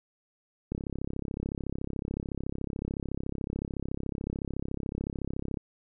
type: click train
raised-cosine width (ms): 3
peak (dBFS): -20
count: 165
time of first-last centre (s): 0.72-5.572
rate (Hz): 33.8
effects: none